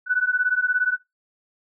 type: beating tone pair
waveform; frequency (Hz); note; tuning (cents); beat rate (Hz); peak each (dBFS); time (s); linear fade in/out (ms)
sine; 1480 / 1497; F#6 / F#6; 0 / +20; 17; -22 / -21; 0.06-0.98; 50
effects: noise-tail reverb RT60 0.2 s tail -23 dB re dry